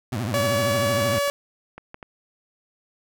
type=tone with vibrato; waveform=25% pulse; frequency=112.7 Hz; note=A2; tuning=42 cents sharp; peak=-21 dBFS; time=0.12-1.19 s; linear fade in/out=5 ms; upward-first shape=triangle; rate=13 Hz; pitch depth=290 cents each way
type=tone; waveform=sawtooth; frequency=569 Hz; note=C#5; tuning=45 cents sharp; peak=-17 dBFS; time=0.34-1.3 s; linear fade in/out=0 ms
type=clicks; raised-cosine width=0.5 ms; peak=-23 dBFS; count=8; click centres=0.761 / 1.004 / 1.137 / 1.178 / 1.278 / 1.78 / 1.944 / 2.028 s
effects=none